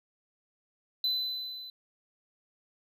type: tone with level ramp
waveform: triangle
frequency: 4017 Hz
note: B7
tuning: 29 cents sharp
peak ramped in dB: -24 to -41 dBFS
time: 1.04-1.7 s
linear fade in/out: 2 ms
effects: none